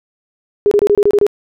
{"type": "tone bursts", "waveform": "sine", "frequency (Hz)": 410.5, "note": "G#4", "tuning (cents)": -20, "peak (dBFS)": -7, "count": 8, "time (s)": [0.66, 1.266], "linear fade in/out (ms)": 0, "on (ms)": 53, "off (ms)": 26, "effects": []}